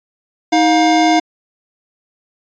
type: tone pair together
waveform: square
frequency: 316.1 / 709.6 Hz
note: D#4 / F5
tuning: +27 / +27 cents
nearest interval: octave + major second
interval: 1400 cents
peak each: -13 dBFS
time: 0.52-1.2 s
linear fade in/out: 10 ms
effects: resampled to 16000 Hz